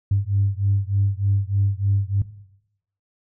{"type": "beating tone pair", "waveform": "sine", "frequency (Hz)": [98, 101.3], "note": ["G2", "G#2"], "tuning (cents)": [0, -43], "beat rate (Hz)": 3.3, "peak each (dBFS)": -20, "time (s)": [0.11, 2.22], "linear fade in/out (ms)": 5, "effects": ["noise-tail reverb RT60 0.8 s tail -17 dB re dry", "tanh soft clip ceiling -10 dBFS"]}